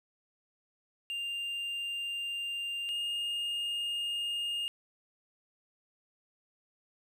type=tone pair in turn; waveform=triangle; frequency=2796 / 2833 Hz; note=F7 / F7; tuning=+1 / +24 cents; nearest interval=unison; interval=23 cents; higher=second; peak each=-32 / -30 dBFS; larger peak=second; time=1.1-2.89 / 2.89-4.68 s; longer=neither; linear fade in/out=0 ms; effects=none